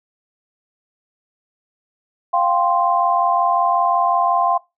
sine chord, F suspended second, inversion none, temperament equal, 698.5 / 784 / 1046.5 Hz, F5 / G5 / C6, 0 / 0 / 0 cents, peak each -18 / -20 / -18 dBFS, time 2.33-4.58 s, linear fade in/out 10 ms, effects noise-tail reverb RT60 0.2 s tail -19 dB re dry

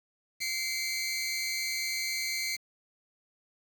20% pulse tone pair together, 2086 / 2280 Hz, C7 / C#7, -6 / +48 cents, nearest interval major second, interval 154 cents, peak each -27 / -30 dBFS, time 0.4-2.57 s, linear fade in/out 20 ms, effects 8-bit

